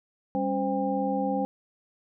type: tone cluster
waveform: sine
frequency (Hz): 198.1 / 275.9 / 519 / 800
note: G3 / C#4 / C5 / G5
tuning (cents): +18 / -8 / -14 / +35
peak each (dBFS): -30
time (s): 0.35-1.45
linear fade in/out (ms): 0
effects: none